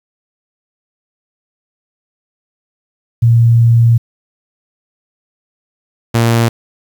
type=tone pair in turn; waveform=sine / sawtooth; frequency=116.54 / 116.04 Hz; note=A#2 / A#2; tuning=0 / -7 cents; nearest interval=unison; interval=7 cents; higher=first; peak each=-5 dBFS; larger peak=neither; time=3.22-3.98 / 6.14-6.49 s; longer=first; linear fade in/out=10 ms; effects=7-bit